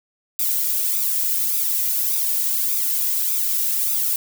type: noise with flanger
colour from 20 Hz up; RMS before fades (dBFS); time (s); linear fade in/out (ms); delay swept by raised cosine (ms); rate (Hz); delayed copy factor
violet; -21; 0.39-4.16; 2; 0.81 to 2.11; 1.7; +0.9
effects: none